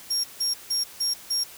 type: tone bursts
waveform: 35% pulse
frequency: 5570 Hz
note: F8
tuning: 5 cents flat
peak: -20 dBFS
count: 5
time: 0.1-1.44 s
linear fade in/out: 10 ms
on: 140 ms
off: 160 ms
effects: white hiss -45 dBFS RMS until 1.57 s